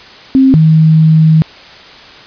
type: tone pair in turn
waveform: sine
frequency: 265.6 / 158.36 Hz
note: C4 / D#3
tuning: +26 / +31 cents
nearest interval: major sixth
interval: 895 cents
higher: first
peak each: -3 dBFS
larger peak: neither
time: 0.35-0.54 / 0.54-1.42 s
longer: second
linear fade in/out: 0 ms
effects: white hiss -34 dBFS RMS until 2.26 s + resampled to 11025 Hz